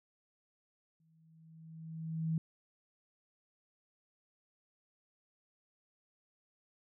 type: tone with exponential growth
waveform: sine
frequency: 161.2 Hz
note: E3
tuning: 38 cents flat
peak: -29 dBFS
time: 1-2.38 s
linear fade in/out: 2 ms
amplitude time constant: 300 ms
effects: none